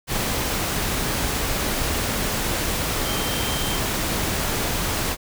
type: tone in noise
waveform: sine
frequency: 3144 Hz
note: G7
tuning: 4 cents sharp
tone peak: -31 dBFS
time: 3.03-3.81 s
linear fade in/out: 50 ms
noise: pink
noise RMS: -24 dBFS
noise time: 0.07-5.17 s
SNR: -10 dB
effects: none